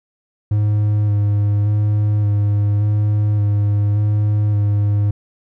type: tone with vibrato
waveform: triangle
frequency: 103.83 Hz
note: G#2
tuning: in tune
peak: -11 dBFS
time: 0.51-5.11 s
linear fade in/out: 5 ms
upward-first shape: square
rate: 0.87 Hz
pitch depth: 16 cents each way
effects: none